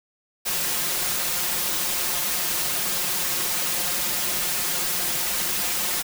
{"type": "noise with comb filter", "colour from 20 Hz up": "white", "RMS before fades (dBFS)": -25, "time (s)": [0.45, 6.03], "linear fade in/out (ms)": 20, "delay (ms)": 5.6, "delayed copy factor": 1, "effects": []}